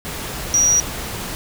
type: tone in noise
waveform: sine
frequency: 5770 Hz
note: F#8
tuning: 44 cents flat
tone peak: -12 dBFS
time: 0.54-0.8 s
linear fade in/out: 0 ms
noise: pink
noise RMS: -28 dBFS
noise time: 0.05-1.35 s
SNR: +13 dB
effects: none